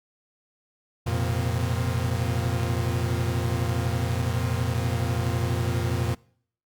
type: chord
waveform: 40% pulse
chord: F suspended fourth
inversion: none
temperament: equal with one note detuned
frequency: 87.31 / 116.54 / 128.64 Hz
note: F2 / Bb2 / C3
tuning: 0 / 0 / -29 cents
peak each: -27 / -26 / -30 dBFS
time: 1.06-6.15 s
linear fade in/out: 10 ms
effects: noise-tail reverb RT60 0.6 s tail -24 dB re dry + Opus 48 kbps